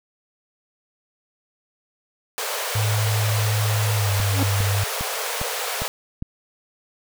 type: high-pass noise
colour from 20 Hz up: pink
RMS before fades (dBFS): -27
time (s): 2.38-5.88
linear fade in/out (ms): 0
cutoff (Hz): 420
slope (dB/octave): 96
type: tone with pitch glide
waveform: sine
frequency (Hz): 106.7 to 100.13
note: G#2 to G2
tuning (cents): +47 to +37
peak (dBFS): -19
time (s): 2.75-4.84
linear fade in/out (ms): 5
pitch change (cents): -110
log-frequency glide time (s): 3.94-4.12
type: click train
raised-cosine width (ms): 5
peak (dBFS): -17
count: 6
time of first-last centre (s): 4.2-6.224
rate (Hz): 2.47
type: tone with exponential growth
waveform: 45% pulse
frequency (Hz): 275.5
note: C#4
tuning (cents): -11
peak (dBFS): -18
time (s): 4.27-4.43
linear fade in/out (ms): 1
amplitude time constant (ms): 34
effects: none